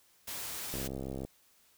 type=noise; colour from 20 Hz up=white; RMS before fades=-40 dBFS; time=0.27-0.88 s; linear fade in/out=10 ms
type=click train; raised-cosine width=2 ms; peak=-26 dBFS; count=35; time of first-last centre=0.74-1.25 s; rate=66.7 Hz
effects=white hiss -66 dBFS RMS until 1.77 s